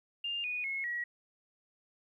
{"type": "tone with pitch steps", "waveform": "sine", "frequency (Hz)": [2805, 2470, 2175, 1915.9], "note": ["F7", "D#7", "C#7", "A#6"], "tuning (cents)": [7, -13, -33, 47], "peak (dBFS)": -33, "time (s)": [0.24, 1.04], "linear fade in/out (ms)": 5, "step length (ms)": 200, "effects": ["12-bit"]}